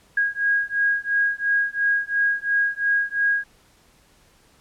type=beating tone pair; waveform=sine; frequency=1638 / 1640.9 Hz; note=G#6 / G#6; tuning=-24 / -21 cents; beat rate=2.9 Hz; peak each=-22 dBFS; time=0.17-3.44 s; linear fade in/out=5 ms; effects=pink hiss -57 dBFS RMS until 4.6 s + low-pass 12000 Hz 12 dB/octave